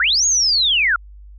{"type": "linear two-way sweep", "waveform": "sine", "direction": "up then down", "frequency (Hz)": [1318.5, 6760, 1318.5], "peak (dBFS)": -13, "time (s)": [0, 0.96], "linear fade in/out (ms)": 2, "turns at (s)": 0.26, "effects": ["added 50 Hz sine -37 dBFS peak until 1.38 s"]}